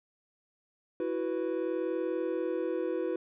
triangle chord, E suspended second, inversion none, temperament equal, 329.6 / 370 / 493.9 Hz, E4 / F#4 / B4, 0 / 0 / 0 cents, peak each -32 dBFS, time 1-3.16 s, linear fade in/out 2 ms, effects resampled to 8000 Hz

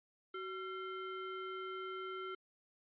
square ring-modulated tone, 869 Hz, A5, 22 cents flat, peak -39 dBFS, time 0.34-2.35 s, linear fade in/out 5 ms, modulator 493 Hz, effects resampled to 8000 Hz

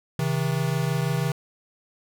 square tone pair together, 133.5 / 159.59 Hz, C3 / D#3, +35 / +44 cents, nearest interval minor third, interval 309 cents, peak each -26 dBFS, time 0.19-1.32 s, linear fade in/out 2 ms, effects none

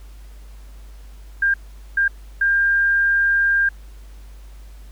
sine tone bursts at uneven times, 1600 Hz, G6, 35 cents sharp, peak -14 dBFS, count 3, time 1.42-1.54 / 1.97-2.08 / 2.41-3.69 s, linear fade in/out 5 ms, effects added 50 Hz sine -37 dBFS peak until 4.91 s + pink hiss -53 dBFS RMS until 4.91 s

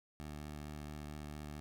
15% pulse tone with vibrato, 74.7 Hz, D2, 30 cents sharp, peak -38 dBFS, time 0.2-1.6 s, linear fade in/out 0 ms, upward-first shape triangle, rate 4.4 Hz, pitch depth 18 cents each way, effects none

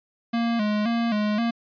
square tone with vibrato, 221.2 Hz, A3, 9 cents sharp, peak -22 dBFS, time 0.33-1.51 s, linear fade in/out 10 ms, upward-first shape square, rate 1.9 Hz, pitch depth 89 cents each way, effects resampled to 11025 Hz

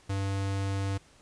square tone, 98 Hz, G2, in tune, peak -29 dBFS, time 0.09-0.98 s, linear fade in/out 10 ms, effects pink hiss -59 dBFS RMS until 1.21 s + resampled to 22050 Hz

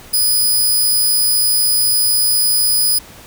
5% pulse tone, 4978 Hz, D#8, in tune, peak -5 dBFS, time 0.13-2.99 s, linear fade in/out 10 ms, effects pink hiss -39 dBFS RMS until 3.26 s

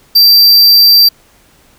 square tone, 4692 Hz, D8, 2 cents flat, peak -3 dBFS, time 0.15-1.09 s, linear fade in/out 10 ms, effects pink hiss -47 dBFS RMS until 1.78 s

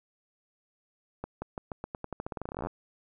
accelerating click train, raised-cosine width 1 ms, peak -21 dBFS, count 25, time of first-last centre 1.24-2.67 s, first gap 180 ms, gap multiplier 0.88, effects none

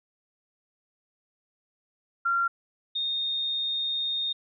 sine tone pair in turn, 1379 / 3681 Hz, F6 / A#7, -22 / -23 cents, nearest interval octave + perfect fourth, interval 1699 cents, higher second, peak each -22 / -26 dBFS, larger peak first, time 2.25-2.48 / 2.95-4.33 s, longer second, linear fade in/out 10 ms, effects none

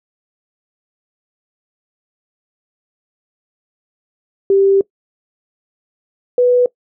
sine tone pair in turn, 392 / 493.2 Hz, G4 / B4, 0 / -2 cents, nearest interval major third, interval 398 cents, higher second, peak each -8 dBFS, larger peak neither, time 4.5-4.81 / 6.38-6.66 s, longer first, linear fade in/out 2 ms, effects noise-tail reverb RT60 0.1 s tail -21 dB re dry

